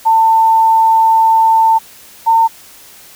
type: tone pair in turn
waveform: sine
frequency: 895 / 905.9 Hz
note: A5 / A#5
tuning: +29 / -50 cents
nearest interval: unison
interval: 21 cents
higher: second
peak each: -6 dBFS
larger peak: neither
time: 0.05-1.79 / 2.26-2.48 s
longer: first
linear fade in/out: 20 ms
effects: white hiss -39 dBFS RMS until 3.15 s